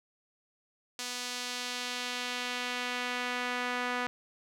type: tone with band-pass filter sweep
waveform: sawtooth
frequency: 246.9 Hz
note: B3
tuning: in tune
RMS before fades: -35 dBFS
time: 0.99-4.07 s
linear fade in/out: 0 ms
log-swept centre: 5500 to 1600 Hz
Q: 1
effects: none